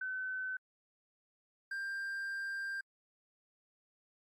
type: tone pair in turn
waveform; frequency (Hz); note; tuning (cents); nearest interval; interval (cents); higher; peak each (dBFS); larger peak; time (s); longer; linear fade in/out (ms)
sine / triangle; 1520 / 1588.1; F#6 / G6; +46 / +22; minor second; 76; second; -36 / -35; second; 0.01-0.57 / 1.71-2.81; second; 5
effects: AAC 48 kbps